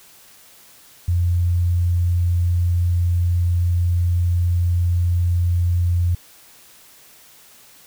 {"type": "tone", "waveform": "sine", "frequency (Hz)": 87.4, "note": "F2", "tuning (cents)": 2, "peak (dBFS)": -15, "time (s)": [1.08, 6.15], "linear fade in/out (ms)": 5, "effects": ["white hiss -48 dBFS RMS until 7.86 s"]}